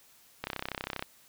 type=click train; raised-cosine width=0.3 ms; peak=-17 dBFS; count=20; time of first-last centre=0.44-1.025 s; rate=32.5 Hz; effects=white hiss -60 dBFS RMS until 1.28 s